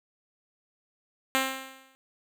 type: tone with exponential decay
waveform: 5% pulse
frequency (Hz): 265.1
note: C4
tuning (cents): +23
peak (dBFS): -10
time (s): 1.35-1.95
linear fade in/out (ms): 0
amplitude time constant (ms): 130
effects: none